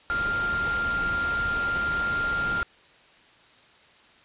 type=tone in noise; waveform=sine; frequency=1396.9 Hz; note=F6; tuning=in tune; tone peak=-24 dBFS; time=0.1-2.63 s; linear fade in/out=0 ms; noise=pink; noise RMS=-34 dBFS; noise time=0.1-2.63 s; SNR=+7 dB; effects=white hiss -55 dBFS RMS until 4.24 s + resampled to 8000 Hz